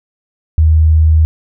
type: tone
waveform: sine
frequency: 78.9 Hz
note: D#2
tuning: 25 cents sharp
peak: -5 dBFS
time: 0.58-1.25 s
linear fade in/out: 0 ms
effects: none